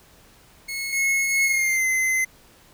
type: tone with tremolo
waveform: sawtooth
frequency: 2181 Hz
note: C#7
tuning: 29 cents flat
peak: -23 dBFS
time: 0.68-1.77 s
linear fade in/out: 10 ms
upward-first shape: sine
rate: 1.7 Hz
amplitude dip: 70%
type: tone with pitch glide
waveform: square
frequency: 2178 to 2056 Hz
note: C#7 to C7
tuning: -31 to -31 cents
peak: -20 dBFS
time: 0.92-2.25 s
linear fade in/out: 10 ms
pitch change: -100 cents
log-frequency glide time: 1.44-1.87 s
effects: pink hiss -53 dBFS RMS until 2.73 s